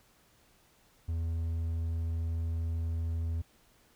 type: tone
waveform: triangle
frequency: 82.41 Hz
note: E2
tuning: in tune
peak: -28 dBFS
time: 1.08-3.42 s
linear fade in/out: 10 ms
effects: pink hiss -65 dBFS RMS until 3.95 s